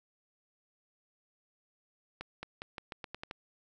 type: accelerating click train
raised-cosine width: 0.3 ms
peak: -24 dBFS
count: 9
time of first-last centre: 2.21-3.311 s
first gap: 220 ms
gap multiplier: 0.86
effects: none